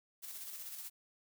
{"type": "noise with tremolo", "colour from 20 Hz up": "blue", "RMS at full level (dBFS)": -45, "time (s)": [0.22, 0.9], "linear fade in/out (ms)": 20, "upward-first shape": "square", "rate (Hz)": 16, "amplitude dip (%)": 35, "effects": []}